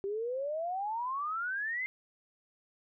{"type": "exponential sweep", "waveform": "sine", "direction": "up", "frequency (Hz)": [386.6, 2112], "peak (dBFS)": -32, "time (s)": [0.04, 1.86], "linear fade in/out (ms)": 0, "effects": []}